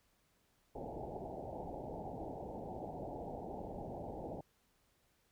white low-pass noise, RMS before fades -45 dBFS, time 0.75-4.41 s, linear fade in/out 5 ms, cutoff 860 Hz, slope 96 dB/octave, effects pink hiss -75 dBFS RMS until 5.31 s

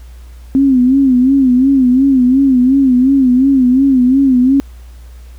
sine tone with vibrato, 261.6 Hz, C4, in tune, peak -6 dBFS, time 0.55-4.6 s, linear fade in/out 0 ms, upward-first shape sine, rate 2.8 Hz, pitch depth 100 cents each way, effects added 60 Hz sine -31 dBFS peak until 5.38 s + pink hiss -48 dBFS RMS until 5.38 s

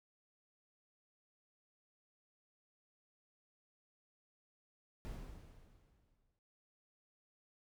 brown noise with exponential decay, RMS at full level -44 dBFS, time 5.05-6.39 s, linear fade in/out 0 ms, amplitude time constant 290 ms, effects none

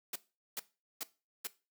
white noise bursts, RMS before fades -38 dBFS, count 4, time 0.13-1.472 s, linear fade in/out 5 ms, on 28 ms, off 410 ms, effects noise-tail reverb RT60 0.3 s tail -18 dB re dry + high-pass 200 Hz 12 dB/octave

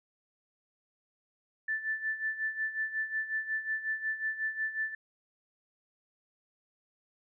sine tone with tremolo, 1760 Hz, A6, in tune, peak -28 dBFS, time 1.68-4.95 s, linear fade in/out 5 ms, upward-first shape sine, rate 5.5 Hz, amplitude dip 75%, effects none

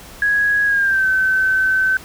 sine tone with pitch glide, 1661.2 to 1532.2 Hz, G#6 to G6, 0 to -40 cents, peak -13 dBFS, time 0.22-1.97 s, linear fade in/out 2 ms, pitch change -140 cents, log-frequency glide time 0.65-1.07 s, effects added 60 Hz sine -46 dBFS peak until 2.04 s + pink hiss -39 dBFS RMS until 2.04 s

